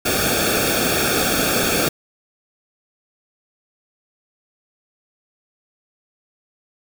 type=noise with comb filter; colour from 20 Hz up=pink; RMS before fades=-19 dBFS; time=0.05-1.89 s; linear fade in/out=10 ms; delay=1 ms; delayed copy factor=-0.9; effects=none